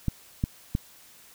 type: clicks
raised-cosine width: 5 ms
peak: -12 dBFS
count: 3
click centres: 0.083 / 0.439 / 0.751 s
effects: white hiss -53 dBFS RMS until 1.34 s